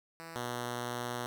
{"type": "tone pair in turn", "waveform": "5% pulse", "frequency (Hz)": [164.7, 121.34], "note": ["E3", "B2"], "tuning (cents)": [-1, -30], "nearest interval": "perfect fourth", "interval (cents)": 529, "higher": "first", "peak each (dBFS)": [-33, -24], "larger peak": "second", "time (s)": [[0.2, 0.36], [0.36, 1.26]], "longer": "second", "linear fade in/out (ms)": 0, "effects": []}